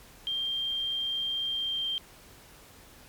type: tone with pitch glide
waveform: sine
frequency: 3182 to 3164 Hz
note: G7 to G7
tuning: +25 to +15 cents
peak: -28 dBFS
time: 0.27-1.98 s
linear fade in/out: 0 ms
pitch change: -10 cents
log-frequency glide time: 1.5-1.87 s
effects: pink hiss -53 dBFS RMS until 3.08 s + MP3 96 kbps